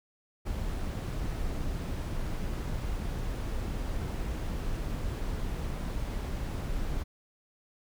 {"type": "noise", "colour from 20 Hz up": "brown", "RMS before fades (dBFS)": -33, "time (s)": [0.45, 7.04], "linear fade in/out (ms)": 20, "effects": []}